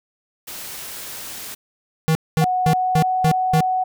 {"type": "noise", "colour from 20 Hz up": "white", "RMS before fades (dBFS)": -33, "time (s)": [0.47, 1.55], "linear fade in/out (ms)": 10}
{"type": "tone bursts", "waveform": "square", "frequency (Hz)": 159.2, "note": "D#3", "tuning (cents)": 40, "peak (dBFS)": -15, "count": 6, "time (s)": [2.08, 3.606], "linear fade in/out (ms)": 0, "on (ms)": 71, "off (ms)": 220}
{"type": "tone with pitch glide", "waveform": "sine", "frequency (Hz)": [735, 743.5], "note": ["F#5", "F#5"], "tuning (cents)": [-12, 8], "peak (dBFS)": -17, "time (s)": [2.41, 3.84], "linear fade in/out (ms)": 10, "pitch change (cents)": 20, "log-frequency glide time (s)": [2.52, 3.1]}
{"effects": []}